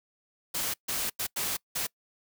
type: noise bursts at uneven times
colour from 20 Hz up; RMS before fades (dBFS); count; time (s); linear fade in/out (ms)
white; -31; 5; 0.54-0.74 / 0.88-1.1 / 1.19-1.27 / 1.36-1.57 / 1.75-1.87; 10
effects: noise-tail reverb RT60 0.1 s tail -24 dB re dry